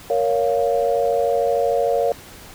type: chord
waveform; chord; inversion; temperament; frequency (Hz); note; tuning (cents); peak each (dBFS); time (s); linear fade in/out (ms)
sine; Bb minor; none; just; 466.2 / 559.4 / 699.2; Bb4 / Db5 / F5; 0 / +16 / +2; -20 / -20 / -22; 0.1-2.12; 2
effects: pink hiss -41 dBFS RMS until 2.54 s